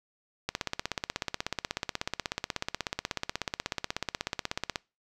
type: click train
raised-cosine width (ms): 0.2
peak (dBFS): -12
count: 71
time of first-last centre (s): 0.49-4.758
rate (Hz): 16.4
effects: noise-tail reverb RT60 0.3 s tail -25 dB re dry